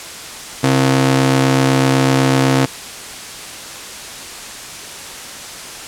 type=ring-modulated tone; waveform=sawtooth; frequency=200 Hz; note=G3; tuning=35 cents sharp; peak=-4 dBFS; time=0.63-2.66 s; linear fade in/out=10 ms; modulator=66 Hz; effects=white hiss -30 dBFS RMS until 5.87 s + low-pass 9000 Hz 12 dB/octave